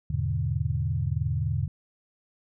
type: chord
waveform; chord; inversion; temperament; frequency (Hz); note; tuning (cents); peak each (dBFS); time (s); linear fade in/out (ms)
sine; E dominant seventh; none; equal; 82.41 / 103.83 / 123.47 / 146.83; E2 / G#2 / B2 / D3; 0 / 0 / 0 / 0; -30; 0.1-1.68; 5
effects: none